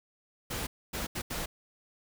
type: noise bursts at uneven times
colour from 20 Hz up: pink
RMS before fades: -35 dBFS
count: 4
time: 0.5-0.67 / 0.93-1.07 / 1.15-1.22 / 1.3-1.46 s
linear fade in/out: 10 ms
effects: none